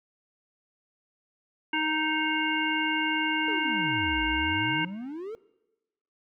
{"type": "harmonic tone", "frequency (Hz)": 311.1, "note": "D#4", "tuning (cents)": 0, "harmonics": [1, 3, 5, 7, 9], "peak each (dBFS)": [-31, -31, -31, -31, -31], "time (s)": [1.73, 4.85], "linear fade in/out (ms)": 5}
{"type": "exponential two-way sweep", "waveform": "triangle", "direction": "down then up", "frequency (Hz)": [466.2, 51.91, 466.2], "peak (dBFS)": -32, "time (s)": [3.48, 5.35], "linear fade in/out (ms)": 0, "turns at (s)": 4.24}
{"effects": ["noise-tail reverb RT60 1.0 s tail -21 dB re dry"]}